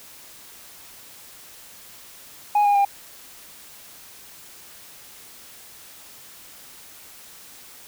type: tone with pitch steps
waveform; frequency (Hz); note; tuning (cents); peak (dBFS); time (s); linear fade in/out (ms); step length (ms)
sine; 829 / 814.8 / 800.8; G#5 / G#5 / G5; -3 / -33 / +37; -12; 2.55-2.85; 5; 100
effects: tanh soft clip ceiling -14 dBFS + white hiss -45 dBFS RMS until 7.87 s